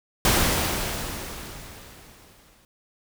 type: noise with exponential decay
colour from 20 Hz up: pink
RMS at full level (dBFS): -18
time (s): 0.25-2.65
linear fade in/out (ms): 1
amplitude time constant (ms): 520
effects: none